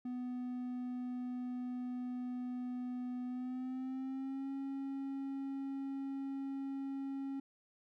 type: tone with pitch glide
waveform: triangle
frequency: 248.7 to 272.8 Hz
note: B3 to C#4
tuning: +12 to -28 cents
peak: -36 dBFS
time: 0.05-7.4 s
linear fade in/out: 5 ms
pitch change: +160 cents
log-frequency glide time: 3.25-4.51 s
effects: none